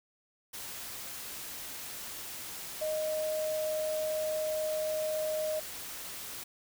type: tone in noise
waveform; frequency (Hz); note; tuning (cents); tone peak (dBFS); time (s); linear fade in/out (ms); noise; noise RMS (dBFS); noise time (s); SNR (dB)
sine; 621; D#5; -3; -30; 2.81-5.6; 10; white; -42; 0.53-6.44; +9
effects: none